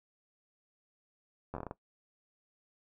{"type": "slowing click train", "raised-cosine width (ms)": 1, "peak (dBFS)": -25, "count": 8, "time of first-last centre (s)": [1.54, 1.711], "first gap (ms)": 11, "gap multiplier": 1.26, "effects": ["noise-tail reverb RT60 0.1 s tail -17 dB re dry"]}